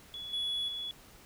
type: tone with level steps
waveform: sine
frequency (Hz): 3391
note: G#7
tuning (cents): +35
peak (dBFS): -39 / -29 / -35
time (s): 0.14-0.91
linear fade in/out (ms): 0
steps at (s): 0.33 / 0.68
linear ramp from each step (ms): 5
effects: tanh soft clip ceiling -29 dBFS + pink hiss -56 dBFS RMS until 1.25 s